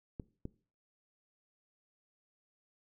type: clicks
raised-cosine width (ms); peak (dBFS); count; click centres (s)
3; -27; 2; 0.198 / 0.454
effects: noise-tail reverb RT60 0.4 s tail -20 dB re dry